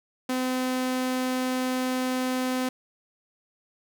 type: tone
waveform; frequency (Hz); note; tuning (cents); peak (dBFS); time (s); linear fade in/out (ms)
sawtooth; 255.7; C4; -40; -21; 0.29-2.69; 5
effects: none